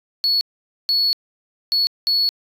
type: tone bursts at uneven times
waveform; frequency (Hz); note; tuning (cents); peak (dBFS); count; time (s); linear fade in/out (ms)
triangle; 4394; C#8; -16; -13; 4; 0.24-0.41 / 0.89-1.13 / 1.72-1.87 / 2.07-2.29; 0
effects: tanh soft clip ceiling -10 dBFS